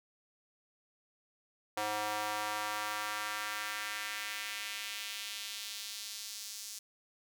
square tone with high-pass filter sweep, 105.7 Hz, G#2, 31 cents sharp, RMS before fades -39 dBFS, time 1.77-6.79 s, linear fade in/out 5 ms, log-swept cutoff 680 to 5800 Hz, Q 1.4, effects none

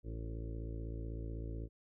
harmonic tone with a mistuned harmonic, 56 Hz, A1, 31 cents sharp, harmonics 1 / 2 / 3 / 4 / 5 / 6 / 7 / 8 / 9 / 10, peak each -41 / -45 / -55 / -59 / -52 / -52 / -59 / -54 / -63 / -61 dBFS, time 0.03-1.69 s, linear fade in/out 50 ms, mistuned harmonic 7, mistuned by -25 cents, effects none

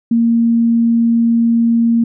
sine tone, 231.8 Hz, A#3, 10 cents flat, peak -9 dBFS, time 0.11-2.04 s, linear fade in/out 5 ms, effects none

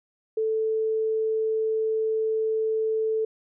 sine tone, 440 Hz, A4, in tune, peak -22 dBFS, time 0.37-3.25 s, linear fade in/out 5 ms, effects none

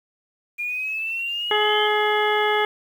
sine exponential sweep, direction up, 2407 to 3136 Hz, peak -24 dBFS, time 0.58-1.88 s, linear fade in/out 20 ms
harmonic tone, 422.1 Hz, G#4, 28 cents sharp, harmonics 1 / 2 / 3 / 4 / 5 / 7 / 8, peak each -22 / -23 / -27 / -27 / -26 / -31 / -32 dBFS, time 1.51-2.65 s, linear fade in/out 2 ms
effects 8-bit

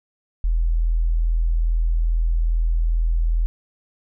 sine tone, 41.2 Hz, E1, in tune, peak -16 dBFS, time 0.44-3.46 s, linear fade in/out 0 ms, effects none

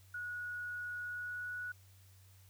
sine tone with pitch glide, 1458 to 1469.8 Hz, F#6 to F#6, -26 to -12 cents, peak -39 dBFS, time 0.14-1.72 s, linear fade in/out 5 ms, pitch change +14 cents, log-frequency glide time 1.06-1.54 s, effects added 95 Hz sine -59 dBFS peak until 2.49 s + white hiss -67 dBFS RMS until 2.49 s

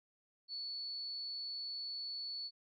sine tone, 4435 Hz, C#8, in tune, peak -40 dBFS, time 0.48-2.51 s, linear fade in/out 50 ms, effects none

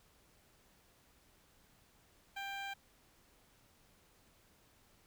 15% pulse tone with notch filter, 791 Hz, G5, 15 cents sharp, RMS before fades -43 dBFS, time 2.36-2.74 s, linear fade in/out 10 ms, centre 9700 Hz, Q 0.52, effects pink hiss -68 dBFS RMS until 5.06 s

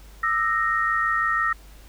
sine tone cluster, 1213 / 1319 / 1861 Hz, D#6 / E6 / A#6, -44 / +1 / -3 cents, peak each -29 / -23 / -23 dBFS, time 0.23-1.53 s, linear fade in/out 5 ms, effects added 50 Hz sine -44 dBFS peak until 1.88 s + pink hiss -52 dBFS RMS until 1.88 s

